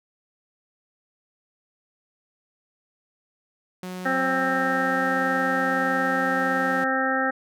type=tone; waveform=sawtooth; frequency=183 Hz; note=F#3; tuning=19 cents flat; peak=-28 dBFS; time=3.83-6.84 s; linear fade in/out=2 ms
type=harmonic tone; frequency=263.7 Hz; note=C4; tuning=14 cents sharp; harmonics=1 / 2 / 3 / 5 / 6 / 7; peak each=-28 / -28 / -28 / -28 / -28 / -28 dBFS; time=4.05-7.31 s; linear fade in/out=10 ms
effects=none